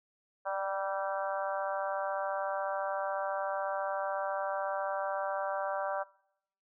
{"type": "harmonic tone with a mistuned harmonic", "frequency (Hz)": 194, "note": "G3", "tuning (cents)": -18, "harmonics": [3, 4, 5, 6, 7, 8], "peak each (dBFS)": [-35, -37, -39, -41, -42, -43], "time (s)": [0.45, 6.04], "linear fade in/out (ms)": 20, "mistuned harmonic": 3, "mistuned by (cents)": 24, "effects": ["noise-tail reverb RT60 0.7 s tail -22 dB re dry"]}